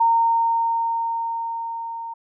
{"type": "tone with level ramp", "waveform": "sine", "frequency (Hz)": 920, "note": "A#5", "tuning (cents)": -23, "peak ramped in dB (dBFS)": [-13, -29], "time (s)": [0, 2.14], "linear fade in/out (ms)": 10, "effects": []}